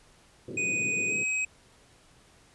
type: band-pass noise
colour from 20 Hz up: white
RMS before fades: -39 dBFS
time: 0.48-1.24 s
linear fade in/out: 5 ms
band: 110 to 470 Hz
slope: 48 dB/octave
type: tone with pitch glide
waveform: square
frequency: 2489 to 2534 Hz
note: D#7 to D#7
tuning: 0 to +31 cents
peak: -27 dBFS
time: 0.57-1.45 s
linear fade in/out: 5 ms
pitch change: +31 cents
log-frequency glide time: 1.08-1.14 s
effects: pink hiss -59 dBFS RMS until 2.54 s + resampled to 24000 Hz